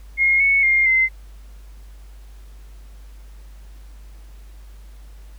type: tone with pitch steps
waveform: sine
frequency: 2146 / 2210 / 2121 / 2069 Hz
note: C7 / C#7 / C7 / C7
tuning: +43 / -6 / +23 / -20 cents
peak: -13 dBFS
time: 0.17-1.09 s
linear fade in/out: 50 ms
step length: 230 ms
effects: added 50 Hz sine -38 dBFS peak until 5.38 s + pink hiss -55 dBFS RMS until 5.38 s

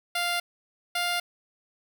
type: tone pair in turn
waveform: 10% pulse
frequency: 698.5 / 701.7 Hz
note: F5 / F5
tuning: 0 / +8 cents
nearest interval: unison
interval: 8 cents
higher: second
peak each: -17 dBFS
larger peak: neither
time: 0.15-0.4 / 0.95-1.2 s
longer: neither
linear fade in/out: 5 ms
effects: none

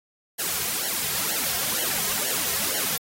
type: noise with flanger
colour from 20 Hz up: white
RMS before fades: -26 dBFS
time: 0.38-2.98 s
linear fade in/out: 20 ms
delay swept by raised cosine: 0.8 to 3.5 ms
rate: 2.1 Hz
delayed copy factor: -1
effects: AAC 48 kbps

